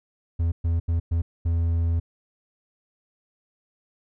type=tone bursts at uneven times; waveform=triangle; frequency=83.7 Hz; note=E2; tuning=27 cents sharp; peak=-18 dBFS; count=5; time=0.39-0.52 / 0.64-0.8 / 0.88-1 / 1.11-1.22 / 1.45-2 s; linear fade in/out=10 ms; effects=none